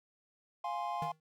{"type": "chord", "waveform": "triangle", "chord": "F minor", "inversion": "none", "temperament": "equal", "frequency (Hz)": [698.5, 830.6, 1046.5], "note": ["F5", "Ab5", "C6"], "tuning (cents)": [0, 0, 0], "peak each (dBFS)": -37, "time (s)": [0.64, 1.12], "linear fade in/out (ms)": 5}
{"type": "tone with exponential decay", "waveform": "square", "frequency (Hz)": 157.4, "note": "D#3", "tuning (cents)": 20, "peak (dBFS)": -37, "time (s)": [1.02, 1.2], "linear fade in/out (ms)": 2, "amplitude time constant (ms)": 39}
{"effects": []}